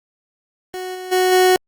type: tone with level steps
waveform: 30% pulse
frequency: 368.9 Hz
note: F#4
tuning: 5 cents flat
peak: -23 / -26 / -11 / -8 dBFS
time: 0.74-1.56 s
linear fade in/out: 0 ms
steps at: 0.94 / 1.11 / 1.31 s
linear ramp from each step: 20 ms
effects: Opus 48 kbps